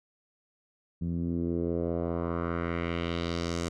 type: tone with low-pass filter sweep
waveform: 10% pulse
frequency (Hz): 85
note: F2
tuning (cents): -46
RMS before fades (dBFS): -31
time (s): 1.01-3.69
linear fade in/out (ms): 10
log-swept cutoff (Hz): 170 to 7600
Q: 1.9
effects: none